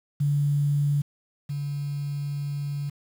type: tone pair in turn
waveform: sine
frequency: 144.3 / 143.39 Hz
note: D3 / D3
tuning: -30 / -41 cents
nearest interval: unison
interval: 11 cents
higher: first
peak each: -20 / -27 dBFS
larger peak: first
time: 0.2-1.02 / 1.49-2.9 s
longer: second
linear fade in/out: 10 ms
effects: 8-bit